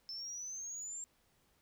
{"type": "exponential sweep", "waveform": "sine", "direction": "up", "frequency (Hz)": [5274, 7459], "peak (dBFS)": -40, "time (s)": [0.09, 1.04], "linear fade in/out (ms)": 0, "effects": ["tanh soft clip ceiling -38 dBFS", "pink hiss -73 dBFS RMS until 1.61 s"]}